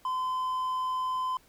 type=tone; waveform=triangle; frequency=1024 Hz; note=C6; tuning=38 cents flat; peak=-26 dBFS; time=0.05-1.37 s; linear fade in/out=2 ms; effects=pink hiss -61 dBFS RMS until 1.48 s